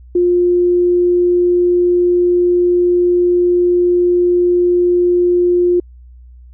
sine tone, 353.5 Hz, F4, 21 cents sharp, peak -9 dBFS, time 0.15-5.8 s, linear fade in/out 5 ms, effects added 61 Hz sine -36 dBFS peak until 6.53 s

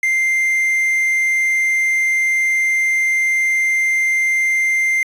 triangle tone with quantisation, 2093 Hz, C7, in tune, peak -12 dBFS, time 0.03-5.03 s, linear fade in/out 2 ms, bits 6, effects resampled to 32000 Hz

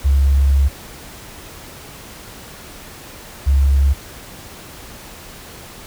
sine tone pair in turn, 68.9 / 68.9 Hz, C#2 / C#2, -10 / -10 cents, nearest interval unison, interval 0 cents, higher neither, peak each -10 dBFS, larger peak neither, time 0.04-0.69 / 3.46-3.94 s, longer first, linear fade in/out 20 ms, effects pink hiss -37 dBFS RMS until 5.86 s

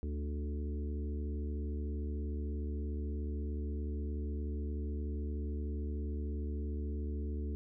harmonic tone with a mistuned harmonic, 73.42 Hz, D2, in tune, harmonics 1 / 3 / 4 / 5 / 6, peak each -35 / -45 / -47 / -49 / -51 dBFS, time 0.03-7.55 s, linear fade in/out 0 ms, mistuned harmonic 5, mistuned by +16 cents, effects none

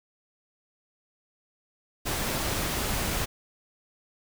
pink noise, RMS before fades -29 dBFS, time 2.05-3.26 s, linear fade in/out 20 ms, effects none

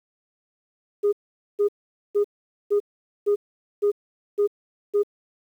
sine tone bursts, 410.2 Hz, G#4, 21 cents flat, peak -15 dBFS, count 8, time 1.03-5.034 s, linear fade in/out 20 ms, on 98 ms, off 460 ms, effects tanh soft clip ceiling -14 dBFS + 9-bit

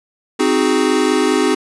square chord, Ab dominant seventh, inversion first, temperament equal, 261.6 / 311.1 / 370 / 415.3 Hz, C4 / Eb4 / Gb4 / Ab4, 0 / 0 / 0 / 0 cents, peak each -19 dBFS, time 0.39-1.55 s, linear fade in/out 10 ms, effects resampled to 24000 Hz

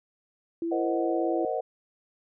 sine tone, 334.7 Hz, E4, 26 cents sharp, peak -27 dBFS, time 0.62-1.45 s, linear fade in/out 2 ms
sine chord, C half-diminished seventh, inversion third, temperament equal, 466.2 / 523.3 / 622.3 / 740 Hz, Bb4 / C5 / Eb5 / Gb5, 0 / 0 / 0 / 0 cents, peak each -32 dBFS, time 0.71-1.61 s, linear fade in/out 10 ms
effects none

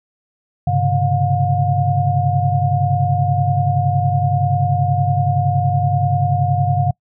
sine tone cluster, 99.9 / 131.2 / 141.8 / 714 Hz, G2 / C3 / C#3 / F5, +33 / +5 / +40 / +38 cents, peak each -19 dBFS, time 0.67-6.91 s, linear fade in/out 5 ms, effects noise-tail reverb RT60 0.1 s tail -26 dB re dry

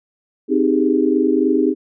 sine chord, Ab major seventh, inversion first, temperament equal, 261.6 / 311.1 / 392 / 415.3 Hz, C4 / Eb4 / G4 / Ab4, 0 / 0 / 0 / 0 cents, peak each -18 / -17 / -19 / -21 dBFS, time 0.48-1.75 s, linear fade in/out 50 ms, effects none

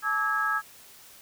sine tone cluster, 865 / 1160 / 1294 / 1646 Hz, A5 / D6 / E6 / G#6, -30 / -22 / -32 / -16 cents, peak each -35 / -36 / -27 / -27 dBFS, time 0.02-0.62 s, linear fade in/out 50 ms, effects white hiss -51 dBFS RMS until 1.21 s

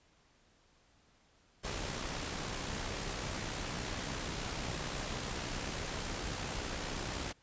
pink noise with amplitude modulation, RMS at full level -37 dBFS, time 1.63-7.33 s, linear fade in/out 20 ms, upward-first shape sine, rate 63.6 Hz, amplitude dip 40%, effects pink hiss -68 dBFS RMS until 7.42 s + resampled to 16000 Hz

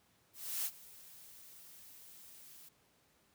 blue noise with ADSR envelope, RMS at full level -36 dBFS, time 0.33-2.69 s, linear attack 320 ms, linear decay 55 ms, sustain -20 dB, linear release 8 ms, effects pink hiss -71 dBFS RMS until 3.34 s + high-pass 80 Hz 12 dB/octave

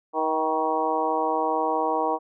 harmonic tone with a mistuned harmonic, 158.6 Hz, D#3, 33 cents sharp, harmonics 2 / 3 / 4 / 5 / 6 / 7, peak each -31 / -28 / -30 / -27 / -27 / -31 dBFS, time 0.13-2.19 s, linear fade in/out 50 ms, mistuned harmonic 5, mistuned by -34 cents, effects none

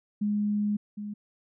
sine tone pair in turn, 207.7 / 207.7 Hz, G#3 / G#3, 0 / 0 cents, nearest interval unison, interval 0 cents, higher neither, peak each -24 / -33 dBFS, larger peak first, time 0.21-0.77 / 0.97-1.14 s, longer first, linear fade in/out 10 ms, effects none

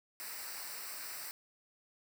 white noise with comb filter, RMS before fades -44 dBFS, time 0.2-1.31 s, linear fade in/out 0 ms, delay 0.3 ms, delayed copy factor -0.75, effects none

